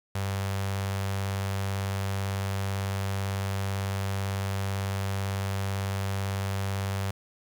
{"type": "tone with notch filter", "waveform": "sawtooth", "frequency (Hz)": 98, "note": "G2", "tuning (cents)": 0, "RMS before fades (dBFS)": -30, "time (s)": [0.15, 7.11], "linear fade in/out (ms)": 5, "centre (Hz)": 280, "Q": 0.93, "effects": ["9-bit"]}